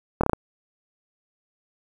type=slowing click train; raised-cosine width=1 ms; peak=-6 dBFS; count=5; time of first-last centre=0.21-0.333 s; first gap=25 ms; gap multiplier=1.14; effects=7-bit

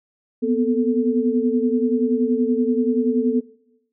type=tone cluster; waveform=sine; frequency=241.2 / 251.7 / 441.3 Hz; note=B3 / B3 / A4; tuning=-41 / +33 / +5 cents; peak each=-21 dBFS; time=0.42-3.41 s; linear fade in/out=20 ms; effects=noise-tail reverb RT60 0.8 s tail -19 dB re dry

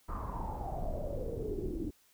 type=noise with low-pass filter sweep; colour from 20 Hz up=brown; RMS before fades=-37 dBFS; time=0.08-1.91 s; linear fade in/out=10 ms; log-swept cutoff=1200 to 310 Hz; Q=9.2; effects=white hiss -67 dBFS RMS until 2.13 s

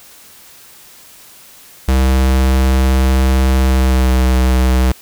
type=tone with pitch glide; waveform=square; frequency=65.41 to 63.88 Hz; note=C2 to C2; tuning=0 to -41 cents; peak=-10 dBFS; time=1.88-4.92 s; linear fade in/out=5 ms; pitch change=-41 cents; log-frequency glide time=3.61-4.27 s; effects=white hiss -41 dBFS RMS until 5.01 s

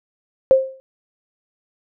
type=tone with exponential decay; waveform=sine; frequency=529 Hz; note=C5; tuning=19 cents sharp; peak=-5 dBFS; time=0.51-0.8 s; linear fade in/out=0 ms; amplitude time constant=61 ms; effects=none

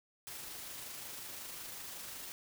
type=noise with amplitude modulation; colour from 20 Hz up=white; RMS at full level=-45 dBFS; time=0.27-2.32 s; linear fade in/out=0 ms; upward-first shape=sine; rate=25.5 Hz; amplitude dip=25%; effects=none

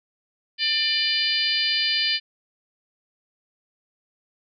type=harmonic tone; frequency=596 Hz; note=D5; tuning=25 cents sharp; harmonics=3 / 4 / 5 / 6 / 7 / 8; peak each=-30 / -28 / -26 / -30 / -27 / -25 dBFS; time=0.58-2.2 s; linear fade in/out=50 ms; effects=none

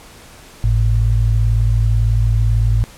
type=tone pair together; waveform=sine; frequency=51.91 / 110 Hz; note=G#1 / A2; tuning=0 / 0 cents; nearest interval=octave + minor second; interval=1300 cents; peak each=-14 dBFS; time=0.64-2.84 s; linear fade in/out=0 ms; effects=pink hiss -41 dBFS RMS until 2.97 s + low-pass 12000 Hz 12 dB/octave

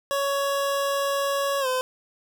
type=tone with pitch glide; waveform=25% pulse; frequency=558 to 511.7 Hz; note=C#5 to C5; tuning=+11 to -39 cents; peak=-19 dBFS; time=0.11-1.81 s; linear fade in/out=0 ms; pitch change=-150 cents; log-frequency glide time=1.6-1.67 s; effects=none

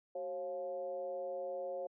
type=tone with frequency modulation; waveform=sine; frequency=540 Hz; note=C#5; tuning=45 cents flat; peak=-37 dBFS; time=0.15-1.87 s; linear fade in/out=5 ms; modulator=162 Hz; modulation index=0.77; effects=high-pass 300 Hz 12 dB/octave

